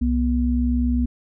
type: tone pair together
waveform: sine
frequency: 64.96 / 243 Hz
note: C2 / B3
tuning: -12 / -28 cents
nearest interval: octave + major seventh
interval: 2284 cents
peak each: -20 dBFS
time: 0.01-1.06 s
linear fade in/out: 10 ms
effects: none